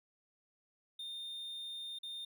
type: tone with dropouts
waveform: triangle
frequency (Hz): 3636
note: A#7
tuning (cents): -44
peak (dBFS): -40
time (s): 0.99-2.25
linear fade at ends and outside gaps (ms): 5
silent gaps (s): 1.988-2.031
effects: none